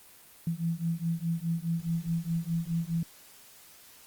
sine beating tone pair, 164.3 / 169.1 Hz, E3 / E3, -5 / +44 cents, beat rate 4.8 Hz, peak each -31 dBFS, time 0.47-3.03 s, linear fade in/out 2 ms, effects white hiss -54 dBFS RMS until 4.06 s + Opus 24 kbps

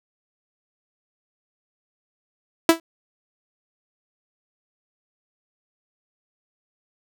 sawtooth tone with exponential decay, 329.6 Hz, E4, in tune, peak -4 dBFS, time 2.69-2.8 s, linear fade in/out 2 ms, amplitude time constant 23 ms, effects none

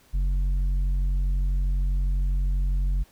sine tone with tanh clipping, 46.19 Hz, F#1, 2 cents flat, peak -22 dBFS, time 0.13-3.04 s, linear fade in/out 20 ms, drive 6 dB, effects pink hiss -58 dBFS RMS until 3.11 s

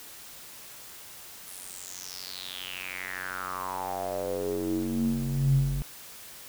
square tone with band-pass filter sweep, 46.25 Hz, F#1, in tune, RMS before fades -31 dBFS, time 1.47-5.82 s, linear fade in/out 0 ms, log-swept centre 11000 to 100 Hz, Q 6.3, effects white hiss -46 dBFS RMS until 6.48 s

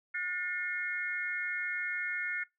sine tone cluster, 1444 / 1790 / 2150 Hz, F#6 / A6 / C7, -43 / +29 / +47 cents, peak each -37 / -37 / -36 dBFS, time 0.14-2.44 s, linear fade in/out 10 ms, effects noise-tail reverb RT60 0.2 s tail -22 dB re dry

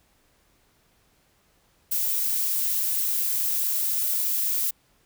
violet noise, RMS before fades -25 dBFS, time 1.91-4.71 s, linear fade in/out 10 ms, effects pink hiss -64 dBFS RMS until 5.05 s

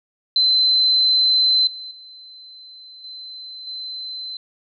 sine tone with level steps, 4062 Hz, B7, 48 cents sharp, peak -13 / -31 / -39 / -33 / -28 dBFS, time 0.36-4.37 s, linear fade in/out 2 ms, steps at 1.67 / 1.91 / 3.04 / 3.67 s, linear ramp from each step 2 ms, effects none

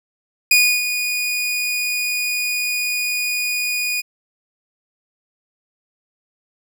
sawtooth tone with ADSR envelope, 2461 Hz, D#7, 20 cents flat, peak -6 dBFS, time 0.51-4.02 s, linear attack 4 ms, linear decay 300 ms, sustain -10 dB, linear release 23 ms, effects none

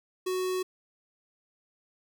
square tone with notch filter, 370 Hz, F#4, in tune, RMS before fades -30 dBFS, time 0.26-0.63 s, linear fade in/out 10 ms, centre 1600 Hz, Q 1.9, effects none

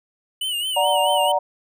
square tone with vibrato, 2943 Hz, F#7, 10 cents flat, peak -23 dBFS, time 0.41-1.32 s, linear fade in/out 5 ms, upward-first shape sine, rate 4.6 Hz, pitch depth 86 cents each way
sine chord, D augmented, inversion none, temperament equal, 587.3 / 740 / 932.3 Hz, D5 / F#5 / A#5, 0 / 0 / 0 cents, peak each -21 dBFS, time 0.76-1.39 s, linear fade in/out 10 ms
effects none

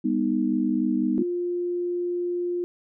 sine chord, G augmented, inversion none, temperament equal with one note detuned, 201 / 246.9 / 311.1 Hz, G3 / B3 / D#4, +44 / 0 / 0 cents, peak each -27 / -24 / -25 dBFS, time 0.04-1.23 s, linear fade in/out 10 ms
sine tone, 352.1 Hz, F4, 14 cents sharp, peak -24 dBFS, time 1.18-2.64 s, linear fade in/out 0 ms
effects none

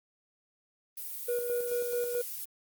violet noise, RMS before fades -39 dBFS, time 0.97-2.45 s, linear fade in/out 5 ms
triangle tone with tremolo, 482.9 Hz, B4, 39 cents flat, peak -26 dBFS, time 1.28-2.22 s, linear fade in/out 10 ms, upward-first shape square, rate 4.6 Hz, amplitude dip 40%
effects Opus 24 kbps

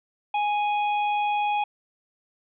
harmonic tone, 830 Hz, G#5, 1 cent flat, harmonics 1 / 3 / 4, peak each -22 / -32 / -40 dBFS, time 0.34-1.64 s, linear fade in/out 5 ms, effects none

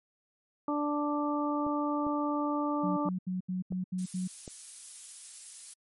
harmonic tone, 293.7 Hz, D4, in tune, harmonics 1 / 2 / 3 / 4, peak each -30 / -36 / -36 / -35 dBFS, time 0.68-3.09 s, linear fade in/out 2 ms
clicks, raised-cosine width 2 ms, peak -29 dBFS, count 4, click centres 1.666 / 2.067 / 3.723 / 4.478 s
sine tone bursts, 183.8 Hz, F#3, 11 cents flat, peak -30 dBFS, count 7, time 2.83-4.278 s, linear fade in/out 10 ms, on 140 ms, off 78 ms
violet noise, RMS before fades -41 dBFS, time 3.98-5.74 s, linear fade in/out 10 ms
effects MP3 48 kbps

